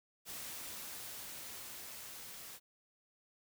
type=noise with level ramp; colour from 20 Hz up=white; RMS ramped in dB=-45 to -50 dBFS; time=0.25-2.6 s; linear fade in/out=50 ms; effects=none